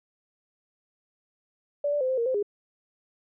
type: tone with pitch steps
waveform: sine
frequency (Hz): 578 / 585 / 515 / 521 / 466.1 / 518 / 409.9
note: D5 / D5 / C5 / C5 / A#4 / C5 / G#4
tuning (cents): -28 / -7 / -28 / -7 / 0 / -17 / -23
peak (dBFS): -23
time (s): 1.84-2.428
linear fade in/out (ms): 5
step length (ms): 84
effects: none